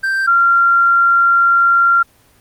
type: tone pair in turn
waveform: triangle / sine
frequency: 1568 / 1380.1 Hz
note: G6 / F6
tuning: 0 / -21 cents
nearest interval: major second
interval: 221 cents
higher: first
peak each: -12 / -8 dBFS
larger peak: second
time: 0.03-0.27 / 0.27-2.03 s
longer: second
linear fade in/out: 10 ms
effects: pink hiss -51 dBFS RMS until 2.4 s + Opus 24 kbps